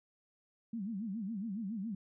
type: tone with vibrato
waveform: sine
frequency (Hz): 209.4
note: G#3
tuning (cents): +15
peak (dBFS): -36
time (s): 0.73-1.95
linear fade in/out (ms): 5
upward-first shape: sine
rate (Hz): 7.2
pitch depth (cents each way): 200
effects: none